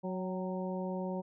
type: harmonic tone with a mistuned harmonic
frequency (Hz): 185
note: F#3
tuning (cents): 0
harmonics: 1 / 2 / 3 / 4 / 5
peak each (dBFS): -36 / -41 / -40 / -47 / -45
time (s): 0.03-1.22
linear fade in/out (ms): 20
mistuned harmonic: 4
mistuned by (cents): +43
effects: none